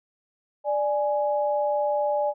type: tone pair together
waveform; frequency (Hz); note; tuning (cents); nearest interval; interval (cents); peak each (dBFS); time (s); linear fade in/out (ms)
sine; 589.7 / 834; D5 / G#5; +7 / +7; tritone; 600; -23 / -26; 0.64-2.34; 50
effects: none